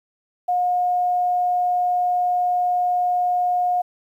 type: tone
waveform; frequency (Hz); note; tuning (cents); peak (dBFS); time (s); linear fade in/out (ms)
sine; 718; F5; +48; -17; 0.48-3.82; 10
effects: 9-bit